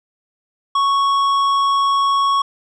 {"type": "tone with tanh clipping", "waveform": "triangle", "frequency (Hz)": 1108.7, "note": "C#6", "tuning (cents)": 0, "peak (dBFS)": -15, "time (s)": [0.75, 2.42], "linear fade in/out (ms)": 5, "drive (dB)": 14, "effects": []}